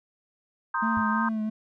sine chord, C minor seventh, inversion third, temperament equal, 932.3 / 1046.5 / 1244.5 / 1568 Hz, Bb5 / C6 / Eb6 / G6, 0 / 0 / 0 / 0 cents, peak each -30 dBFS, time 0.74-1.29 s, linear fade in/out 5 ms
triangle tone with vibrato, 220 Hz, A3, in tune, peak -24 dBFS, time 0.82-1.5 s, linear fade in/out 10 ms, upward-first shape triangle, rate 2.9 Hz, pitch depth 47 cents each way
sine tone with exponential decay, 99 Hz, G2, 18 cents sharp, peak -30 dBFS, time 0.97-1.08 s, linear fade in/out 0 ms, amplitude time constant 23 ms
effects none

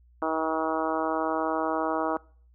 harmonic tone, 159.5 Hz, D#3, 43 cents sharp, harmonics 2 / 3 / 4 / 5 / 6 / 7 / 8 / 9, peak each -31 / -34 / -31 / -33 / -33 / -34 / -34 / -40 dBFS, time 0.22-2.17 s, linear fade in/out 2 ms, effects noise-tail reverb RT60 0.5 s tail -24 dB re dry + added 60 Hz sine -55 dBFS peak until 2.54 s

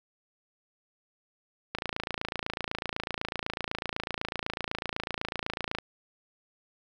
click train, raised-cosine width 0.3 ms, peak -15 dBFS, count 114, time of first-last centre 1.75-5.786 s, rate 28 Hz, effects none

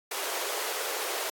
pink high-pass noise, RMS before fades -33 dBFS, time 0.11-1.3 s, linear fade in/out 5 ms, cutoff 380 Hz, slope 48 dB/octave, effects AAC 64 kbps

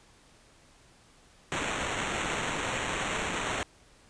violet noise with sample-and-hold, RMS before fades -32 dBFS, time 1.52-3.63 s, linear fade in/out 0 ms, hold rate 4900 Hz, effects pink hiss -59 dBFS RMS until 4.09 s + resampled to 22050 Hz

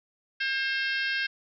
harmonic tone, 534 Hz, C5, 35 cents sharp, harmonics 3 / 4 / 5 / 6 / 7 / 8 / 9 / 10, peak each -28 / -36 / -34 / -37 / -41 / -41 / -41 / -43 dBFS, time 0.4-1.27 s, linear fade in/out 10 ms, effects none

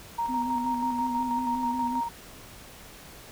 sine tone with tremolo, 933 Hz, A#5, 1 cent sharp, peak -25 dBFS, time 0.18-2.09 s, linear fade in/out 10 ms, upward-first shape square, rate 6.2 Hz, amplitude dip 40%
sine tone with vibrato, 250.2 Hz, B3, 23 cents sharp, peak -30 dBFS, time 0.28-2.01 s, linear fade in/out 20 ms, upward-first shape square, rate 5.5 Hz, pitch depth 29 cents each way
effects pink hiss -47 dBFS RMS until 3.31 s

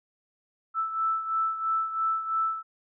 sine beating tone pair, 1318.5 / 1321.5 Hz, E6 / E6, 0 / +4 cents, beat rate 3 Hz, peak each -26 / -32 dBFS, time 0.74-2.63 s, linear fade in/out 50 ms, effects none

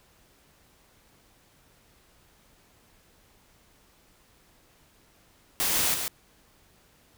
white noise with echo, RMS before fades -26 dBFS, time 5.6-5.94 s, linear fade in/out 0 ms, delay 140 ms, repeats 1, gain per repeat -5 dB, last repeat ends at 6.08 s, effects pink hiss -61 dBFS RMS until 7.17 s

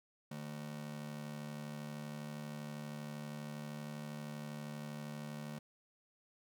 45% pulse ring-modulated tone, 186.4 Hz, F#3, 13 cents sharp, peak -40 dBFS, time 0.31-5.59 s, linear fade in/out 5 ms, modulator 36.3 Hz, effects none

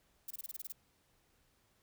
violet noise bursts, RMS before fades -43 dBFS, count 9, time 0.28-0.723 s, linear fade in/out 5 ms, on 27 ms, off 25 ms, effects pink hiss -73 dBFS RMS until 1.82 s

